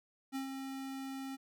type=tone with ADSR envelope; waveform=square; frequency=268.5 Hz; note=C4; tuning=45 cents sharp; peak=-36 dBFS; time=0.32-1.37 s; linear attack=36 ms; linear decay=110 ms; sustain=-5 dB; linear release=26 ms; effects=none